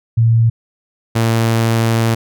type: tone pair in turn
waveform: sine / sawtooth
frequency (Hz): 114.6 / 114.08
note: A#2 / A#2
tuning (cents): -29 / -37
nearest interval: unison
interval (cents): 8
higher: first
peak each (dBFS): -8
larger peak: neither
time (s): 0.17-0.5 / 1.15-2.15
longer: second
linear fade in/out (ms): 10
effects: none